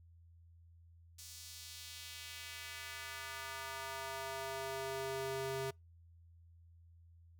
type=tone with high-pass filter sweep; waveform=square; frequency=133.9 Hz; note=C3; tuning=40 cents sharp; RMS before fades=-44 dBFS; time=1.18-5.71 s; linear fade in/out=10 ms; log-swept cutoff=5800 to 270 Hz; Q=1.2; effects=noise-tail reverb RT60 0.2 s tail -26 dB re dry + added 84 Hz sine -59 dBFS peak until 7.39 s